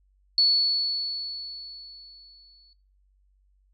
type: tone with exponential decay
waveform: sine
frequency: 4422 Hz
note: C#8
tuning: 5 cents flat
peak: -16 dBFS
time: 0.38-2.73 s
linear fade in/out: 1 ms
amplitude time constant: 510 ms
effects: noise-tail reverb RT60 0.4 s tail -19 dB re dry + added 48 Hz sine -61 dBFS peak until 3.73 s